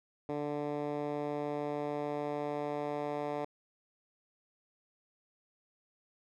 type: tone with band-pass filter sweep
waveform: 10% pulse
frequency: 146.83 Hz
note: D3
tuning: in tune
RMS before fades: -36 dBFS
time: 0.29-3.45 s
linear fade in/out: 2 ms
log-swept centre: 400 to 620 Hz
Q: 0.89
effects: none